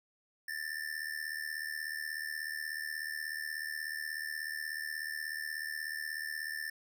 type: tone with amplitude modulation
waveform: square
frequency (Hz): 1780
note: A6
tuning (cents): +20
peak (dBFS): -34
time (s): 0.48-6.7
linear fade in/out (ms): 5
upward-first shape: sine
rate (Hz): 76.5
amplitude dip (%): 80
effects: none